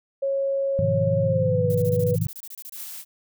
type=tone with pitch glide; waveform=sine; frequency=548 to 491 Hz; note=C#5 to B4; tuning=-20 to -10 cents; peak=-21 dBFS; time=0.22-2.16 s; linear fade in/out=10 ms; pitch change=-190 cents; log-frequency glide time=1.2-1.68 s
type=chord; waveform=sine; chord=F half-diminished seventh; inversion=first; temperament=just; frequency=104.77 / 125.72 / 157.15 / 174.61 Hz; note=Ab2 / Cb3 / Eb3 / F3; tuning=+16 / +31 / +18 / 0 cents; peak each=-25 / -28 / -26 / -30 dBFS; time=0.79-2.27 s; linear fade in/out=0 ms
type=noise bursts; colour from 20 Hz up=violet; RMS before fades=-38 dBFS; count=16; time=1.7-2.842 s; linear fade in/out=2 ms; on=47 ms; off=26 ms
type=noise; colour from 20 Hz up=blue; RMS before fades=-37 dBFS; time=2.73-3.05 s; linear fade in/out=50 ms
effects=none